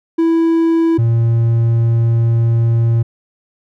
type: tone pair in turn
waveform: triangle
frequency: 329.6 / 115.66 Hz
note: E4 / A#2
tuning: 0 / -13 cents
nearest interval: octave + tritone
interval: 1813 cents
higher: first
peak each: -8 dBFS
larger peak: neither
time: 0.18-0.98 / 0.98-3.03 s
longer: second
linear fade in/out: 10 ms
effects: none